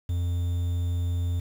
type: tone with quantisation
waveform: triangle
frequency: 87.31 Hz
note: F2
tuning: in tune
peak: -22 dBFS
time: 0.09-1.4 s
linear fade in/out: 5 ms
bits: 8
effects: none